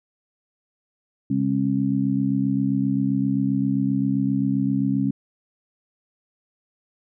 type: harmonic tone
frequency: 67.6 Hz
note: C#2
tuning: 43 cents flat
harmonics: 2 / 3 / 4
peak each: -26 / -23 / -22 dBFS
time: 1.3-5.11 s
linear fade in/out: 5 ms
effects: none